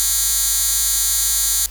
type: tone with high-pass filter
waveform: 10% pulse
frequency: 272 Hz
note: C#4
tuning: 33 cents flat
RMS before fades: -18 dBFS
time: 0-1.66 s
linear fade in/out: 0 ms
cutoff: 7400 Hz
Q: 1.1
effects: added 50 Hz sine -33 dBFS peak until 1.7 s + white hiss -41 dBFS RMS until 1.7 s